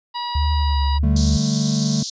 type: harmonic tone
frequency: 964 Hz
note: B5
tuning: 42 cents flat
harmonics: 1 / 2 / 3 / 4 / 5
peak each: -25 / -38 / -35 / -33 / -33 dBFS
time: 0.14-0.99 s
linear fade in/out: 20 ms
type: tone with vibrato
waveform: sine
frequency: 73.42 Hz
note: D2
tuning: in tune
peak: -16 dBFS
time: 0.35-1.37 s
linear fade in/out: 5 ms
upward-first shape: triangle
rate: 1.5 Hz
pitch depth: 76 cents each way
type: chord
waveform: triangle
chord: D suspended fourth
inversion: none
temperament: equal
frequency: 146.83 / 196 / 220 Hz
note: D3 / G3 / A3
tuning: 0 / 0 / 0 cents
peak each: -19 / -22 / -19 dBFS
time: 1.03-2.03 s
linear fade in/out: 5 ms
type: band-pass noise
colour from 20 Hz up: white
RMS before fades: -29 dBFS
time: 1.16-2.1 s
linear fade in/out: 5 ms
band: 3800 to 6600 Hz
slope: 48 dB/octave
effects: resampled to 16000 Hz